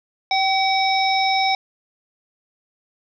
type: harmonic tone with a mistuned harmonic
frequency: 760 Hz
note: F#5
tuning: 46 cents sharp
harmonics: 1 / 3 / 5 / 7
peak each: -18 / -23 / -25 / -26 dBFS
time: 0.31-1.55 s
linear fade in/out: 2 ms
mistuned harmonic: 1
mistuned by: +24 cents
effects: none